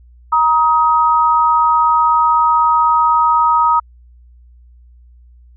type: tone pair together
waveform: sine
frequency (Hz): 944 / 1260.1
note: A#5 / D#6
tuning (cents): +22 / +22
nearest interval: perfect fourth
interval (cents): 500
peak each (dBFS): -12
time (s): 0.32-3.8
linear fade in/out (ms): 10
effects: added 60 Hz sine -41 dBFS peak until 5.56 s